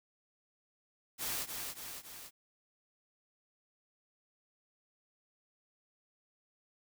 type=noise with echo; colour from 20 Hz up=white; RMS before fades=-37 dBFS; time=1.18-1.47 s; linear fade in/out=50 ms; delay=280 ms; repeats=3; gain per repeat=-4 dB; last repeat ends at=2.31 s; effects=none